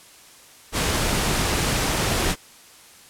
pink noise, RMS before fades -22 dBFS, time 0.72-2.36 s, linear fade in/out 50 ms, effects white hiss -48 dBFS RMS until 3.09 s + low-pass 11000 Hz 12 dB/octave

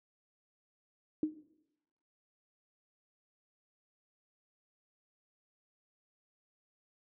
sine tone with exponential decay, 308.2 Hz, D#4, 16 cents flat, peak -24 dBFS, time 1.23-1.35 s, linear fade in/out 2 ms, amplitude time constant 25 ms, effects noise-tail reverb RT60 0.9 s tail -17 dB re dry

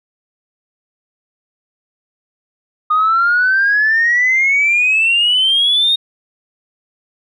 sine exponential sweep, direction up, 1227 to 3729 Hz, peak -9 dBFS, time 2.9-5.96 s, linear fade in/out 10 ms, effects tanh soft clip ceiling -6 dBFS

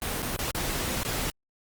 pink noise with dropouts, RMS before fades -30 dBFS, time 0.02-1.3 s, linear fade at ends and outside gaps 0 ms, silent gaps 0.221-0.227 / 0.363-0.39 / 0.51-0.548 / 1.032-1.05 s, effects Opus 24 kbps

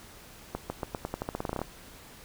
accelerating click train, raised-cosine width 1 ms, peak -17 dBFS, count 16, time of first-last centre 0.55-1.616 s, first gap 150 ms, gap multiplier 0.88, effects pink hiss -50 dBFS RMS until 2.24 s

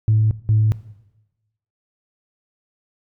sine tone pair in turn, 108.7 / 108.29 Hz, A2 / A2, -21 / -27 cents, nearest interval unison, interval 6 cents, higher first, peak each -11 dBFS, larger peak neither, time 0.08-0.31 / 0.49-0.72 s, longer neither, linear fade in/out 0 ms, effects noise-tail reverb RT60 1.0 s tail -17 dB re dry + tanh soft clip ceiling -8 dBFS

